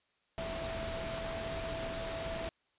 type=tone in noise; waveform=sine; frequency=659.3 Hz; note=E5; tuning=in tune; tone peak=-39 dBFS; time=0.38-2.49 s; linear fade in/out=0 ms; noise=pink; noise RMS=-40 dBFS; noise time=0.38-2.49 s; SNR=-2 dB; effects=white hiss -75 dBFS RMS until 2.78 s + resampled to 8000 Hz